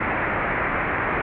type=low-pass noise; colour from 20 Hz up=white; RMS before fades=-24 dBFS; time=0-1.22 s; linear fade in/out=10 ms; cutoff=2200 Hz; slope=48 dB/octave; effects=none